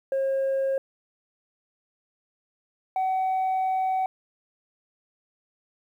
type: tone pair in turn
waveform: sine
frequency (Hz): 539 / 754.8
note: C#5 / F#5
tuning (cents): -49 / +34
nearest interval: tritone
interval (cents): 583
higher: second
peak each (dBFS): -20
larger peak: neither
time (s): 0.12-0.78 / 2.96-4.06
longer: second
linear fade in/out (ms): 2
effects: tanh soft clip ceiling -21 dBFS + 10-bit